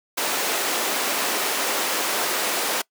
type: high-pass noise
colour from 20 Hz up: pink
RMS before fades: -24 dBFS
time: 0.17-2.82 s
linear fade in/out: 10 ms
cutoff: 400 Hz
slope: 12 dB/octave
effects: noise-tail reverb RT60 0.1 s tail -23 dB re dry + high-pass 200 Hz 12 dB/octave